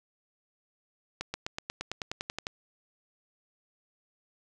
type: accelerating click train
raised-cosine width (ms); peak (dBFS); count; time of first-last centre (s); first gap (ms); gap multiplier
0.2; -16; 13; 1.21-2.469; 130; 0.96
effects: none